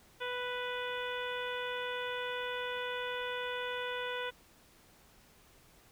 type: harmonic tone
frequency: 494.4 Hz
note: B4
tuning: 2 cents sharp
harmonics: 1 / 2 / 3 / 4 / 5 / 6 / 7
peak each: -39 / -42 / -41 / -46 / -46 / -47 / -46 dBFS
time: 0.2-4.31 s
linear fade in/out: 20 ms
effects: pink hiss -62 dBFS RMS until 5.91 s